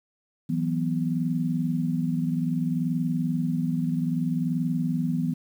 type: chord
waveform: sine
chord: E suspended second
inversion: none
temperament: just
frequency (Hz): 164.81 / 185.42 / 247.2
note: E3 / F#3 / B3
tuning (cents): 0 / +4 / +2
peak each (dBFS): -26 / -31 / -27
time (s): 0.49-5.34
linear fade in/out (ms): 10
effects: 9-bit